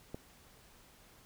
click, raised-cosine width 2 ms, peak -27 dBFS, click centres 0.145 s, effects pink hiss -61 dBFS RMS until 1.25 s

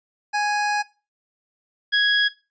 25% pulse tone pair in turn, 830.6 / 1661.2 Hz, G#5 / G#6, 0 / 0 cents, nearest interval octave, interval 1200 cents, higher second, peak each -16 / -12 dBFS, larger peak second, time 0.33-0.83 / 1.92-2.29 s, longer first, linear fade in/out 20 ms, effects noise-tail reverb RT60 0.3 s tail -19 dB re dry + resampled to 16000 Hz

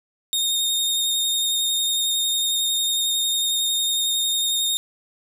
sawtooth tone with vibrato, 3689 Hz, A#7, 19 cents flat, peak -17 dBFS, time 0.33-4.77 s, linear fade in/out 0 ms, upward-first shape sine, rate 11 Hz, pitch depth 15 cents each way, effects none

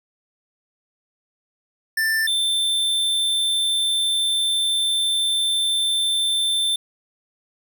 square tone pair in turn, 1777 / 3554 Hz, A6 / A7, +17 / +17 cents, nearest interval octave, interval 1200 cents, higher second, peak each -19 dBFS, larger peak neither, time 1.97-2.27 / 2.27-6.76 s, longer second, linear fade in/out 5 ms, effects none

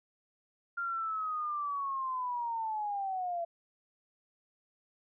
sine linear sweep, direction down, 1400 to 671 Hz, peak -32 dBFS, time 0.77-3.45 s, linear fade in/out 10 ms, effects none

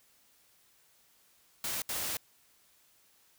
white noise bursts at uneven times, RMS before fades -35 dBFS, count 2, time 1.64-1.82 / 1.89-2.17 s, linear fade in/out 2 ms, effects white hiss -66 dBFS RMS until 3.38 s

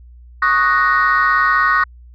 sine chord, D# minor seventh, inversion third, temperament equal, 1108.7 / 1244.5 / 1480 / 1864.7 Hz, C#6 / D#6 / F#6 / A#6, 0 / 0 / 0 / 0 cents, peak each -16 dBFS, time 0.42-1.84 s, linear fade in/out 5 ms, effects tanh soft clip ceiling -5 dBFS + added 60 Hz sine -38 dBFS peak until 2.14 s

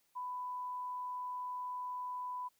sine tone, 996 Hz, B5, 14 cents sharp, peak -38 dBFS, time 0.15-2.49 s, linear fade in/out 20 ms, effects white hiss -75 dBFS RMS until 2.59 s

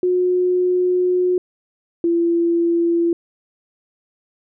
sine tone pair in turn, 362.1 / 339.4 Hz, F#4 / F4, -37 / -49 cents, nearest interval minor second, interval 112 cents, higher first, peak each -14 dBFS, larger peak neither, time 0.03-1.38 / 2.04-3.13 s, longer first, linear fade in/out 2 ms, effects none

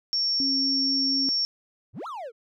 sine tone, 5480 Hz, F8, 34 cents flat, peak -22 dBFS, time 0.13-1.45 s, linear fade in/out 0 ms
sine tone with vibrato, 269.8 Hz, C#4, 47 cents flat, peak -28 dBFS, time 0.4-1.29 s, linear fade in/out 0 ms, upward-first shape sine, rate 4.2 Hz, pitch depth 8 cents each way
triangle exponential two-way sweep, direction up then down, 82.41 to 1396.9 to 426.9 Hz, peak -31 dBFS, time 1.93-2.32 s, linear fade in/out 50 ms, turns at 2.07 s
effects none

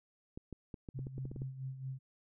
clicks, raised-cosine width 3 ms, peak -31 dBFS, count 11, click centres 0.375 / 0.527 / 0.742 / 0.888 / 0.991 / 1.069 / 1.181 / 1.254 / 1.315 / 1.362 / 1.419 s
sine tone with tremolo, 132.3 Hz, C3, 20 cents sharp, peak -37 dBFS, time 0.94-1.99 s, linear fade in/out 20 ms, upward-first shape sine, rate 4.5 Hz, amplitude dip 65%
effects none

